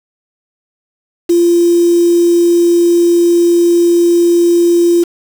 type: tone with quantisation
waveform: sine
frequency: 344.2 Hz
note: F4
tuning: 25 cents flat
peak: -6 dBFS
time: 1.29-5.04 s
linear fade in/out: 10 ms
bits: 4
effects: none